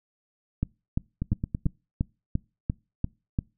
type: two click trains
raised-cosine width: 5 ms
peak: -12 / -15 dBFS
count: 9 / 5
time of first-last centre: 0.63-3.389 / 1.22-1.658 s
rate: 2.9 / 9.13 Hz
effects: noise-tail reverb RT60 0.3 s tail -26 dB re dry